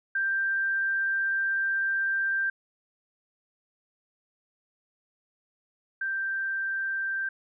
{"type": "tone pair in turn", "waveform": "sine", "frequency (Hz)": [1577, 1570.6], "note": ["G6", "G6"], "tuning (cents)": [10, 3], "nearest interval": "unison", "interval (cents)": 7, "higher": "first", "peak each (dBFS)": [-24, -27], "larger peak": "first", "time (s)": [[0.15, 2.5], [6.01, 7.29]], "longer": "first", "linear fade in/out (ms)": 5, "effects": []}